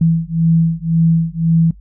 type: beating tone pair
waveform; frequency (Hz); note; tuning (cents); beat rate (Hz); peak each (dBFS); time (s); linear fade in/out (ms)
sine; 163.6 / 165.5; E3 / E3; -13 / +7; 1.9; -14; 0.01-1.71; 5
effects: noise-tail reverb RT60 0.1 s tail -19 dB re dry + added 50 Hz sine -37 dBFS peak until 1.8 s